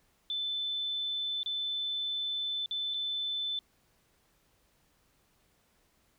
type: tone with dropouts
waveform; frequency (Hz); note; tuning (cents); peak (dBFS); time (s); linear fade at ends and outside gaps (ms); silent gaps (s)
sine; 3520; A7; 0; -31; 0.3-3.59; 1; 1.431-1.46 / 2.66-2.71 / 2.939-2.943
effects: pink hiss -70 dBFS RMS until 6.18 s